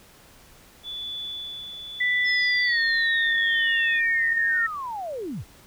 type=tone with tremolo; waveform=sine; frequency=3459 Hz; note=A7; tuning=30 cents flat; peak=-30 dBFS; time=0.83-4.01 s; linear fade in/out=50 ms; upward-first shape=sine; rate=0.79 Hz; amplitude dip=45%
type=tone with pitch glide; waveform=sine; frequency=1981 to 1837.7 Hz; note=B6 to A#6; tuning=+5 to -25 cents; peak=-20 dBFS; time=2-4.67 s; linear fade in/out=10 ms; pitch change=-130 cents; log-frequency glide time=2.65-2.79 s
type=linear sweep; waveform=sine; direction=down; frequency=5274 to 44 Hz; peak=-29 dBFS; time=2.24-5.45 s; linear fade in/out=50 ms
effects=pink hiss -52 dBFS RMS until 5.66 s